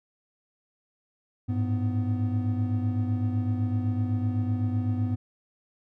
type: tone cluster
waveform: triangle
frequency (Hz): 102 / 109.9 / 249.6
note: G#2 / A2 / B3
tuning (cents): -31 / -2 / +19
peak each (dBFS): -24 / -30 / -28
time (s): 1.48-5.16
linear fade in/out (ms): 20
effects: none